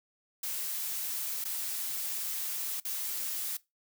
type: noise with dropouts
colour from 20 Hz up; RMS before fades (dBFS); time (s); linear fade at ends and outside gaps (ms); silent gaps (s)
blue; -35; 0.43-3.57; 5; 1.442-1.451 / 2.801-2.849
effects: noise-tail reverb RT60 0.2 s tail -20 dB re dry